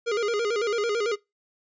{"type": "tone with vibrato", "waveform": "square", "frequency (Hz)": 440, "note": "A4", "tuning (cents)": 0, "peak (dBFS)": -24, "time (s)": [0.06, 1.16], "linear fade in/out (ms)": 20, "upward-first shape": "square", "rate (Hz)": 9, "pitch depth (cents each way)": 110, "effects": ["noise-tail reverb RT60 0.2 s tail -22 dB re dry", "resampled to 16000 Hz"]}